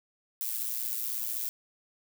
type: noise with amplitude modulation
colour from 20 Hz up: violet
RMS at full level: -30 dBFS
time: 0.41-1.49 s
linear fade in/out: 0 ms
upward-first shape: sine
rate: 116 Hz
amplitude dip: 75%
effects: none